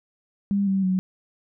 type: tone with pitch steps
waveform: sine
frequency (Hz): 200 / 192.96 / 186.18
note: G3 / G3 / F#3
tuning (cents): +35 / -27 / +11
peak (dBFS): -19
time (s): 0.51-0.99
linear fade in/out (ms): 0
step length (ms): 160
effects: none